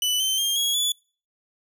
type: tone with pitch steps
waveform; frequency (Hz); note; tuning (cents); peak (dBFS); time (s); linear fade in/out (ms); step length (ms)
sawtooth; 2983 / 3092 / 3204 / 3321 / 3442; F#7 / G7 / G7 / G#7 / A7; +13 / -24 / +37 / -1 / -39; -18; 0.02-0.92; 2; 180
effects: noise-tail reverb RT60 0.4 s tail -26 dB re dry